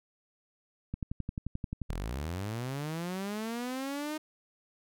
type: click train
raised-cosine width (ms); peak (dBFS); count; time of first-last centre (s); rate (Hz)
5; -22; 12; 0.94-1.905; 11.4
type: linear sweep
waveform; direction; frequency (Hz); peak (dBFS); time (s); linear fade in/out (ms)
sawtooth; up; 34.3 to 311.1; -30; 1.89-4.18; 10
effects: none